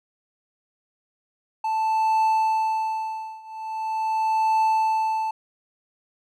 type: tone with tremolo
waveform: triangle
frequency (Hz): 880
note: A5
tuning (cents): 0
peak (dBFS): -15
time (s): 1.64-5.31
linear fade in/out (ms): 5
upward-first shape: triangle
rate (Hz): 0.42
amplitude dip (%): 95
effects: none